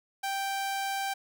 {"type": "tone", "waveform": "sawtooth", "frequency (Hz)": 784, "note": "G5", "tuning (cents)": 0, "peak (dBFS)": -26, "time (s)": [0.23, 1.14], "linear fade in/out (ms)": 10, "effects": []}